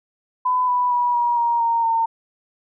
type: tone with pitch steps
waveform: sine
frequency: 1004 / 987.9 / 972 / 956.4 / 941.1 / 926 / 911.1 Hz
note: B5 / B5 / B5 / A#5 / A#5 / A#5 / A#5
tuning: +28 / 0 / -28 / +44 / +16 / -12 / -40 cents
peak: -16 dBFS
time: 0.45-2.06 s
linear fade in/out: 10 ms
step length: 230 ms
effects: none